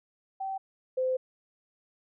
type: tone pair in turn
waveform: sine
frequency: 772 / 515.2 Hz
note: G5 / C5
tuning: -27 / -27 cents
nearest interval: perfect fifth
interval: 700 cents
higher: first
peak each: -31 / -25 dBFS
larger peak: second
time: 0.4-0.58 / 0.97-1.17 s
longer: second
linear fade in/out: 10 ms
effects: none